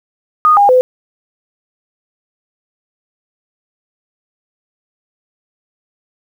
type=tone with pitch steps; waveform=sine; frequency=1234 / 811 / 507 Hz; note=D#6 / G#5 / B4; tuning=-15 / -41 / +45 cents; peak=-5 dBFS; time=0.45-0.81 s; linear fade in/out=0 ms; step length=120 ms; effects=7-bit